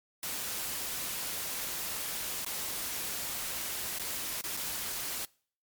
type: noise with dropouts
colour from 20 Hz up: white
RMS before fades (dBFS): -36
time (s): 0.23-5.25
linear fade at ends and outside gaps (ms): 1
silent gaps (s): 2.448-2.463 / 3.985-3.996 / 4.412-4.439 / 4.568-4.572
effects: noise-tail reverb RT60 0.5 s tail -25 dB re dry + MP3 96 kbps